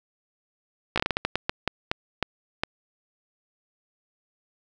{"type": "slowing click train", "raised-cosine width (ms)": 0.3, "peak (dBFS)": -7, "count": 14, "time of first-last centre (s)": [0.96, 2.635], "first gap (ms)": 16, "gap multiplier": 1.31, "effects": []}